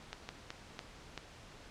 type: slowing click train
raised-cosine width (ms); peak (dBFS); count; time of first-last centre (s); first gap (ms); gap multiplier
0.2; -23; 5; 0.13-1.177; 160; 1.34
effects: pink hiss -54 dBFS RMS until 1.7 s + low-pass 6000 Hz 12 dB/octave